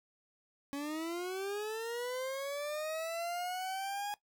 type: linear sweep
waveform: 40% pulse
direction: up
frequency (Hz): 277.2 to 829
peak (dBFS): -35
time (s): 0.73-4.14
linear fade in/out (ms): 0
effects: noise-tail reverb RT60 0.1 s tail -17 dB re dry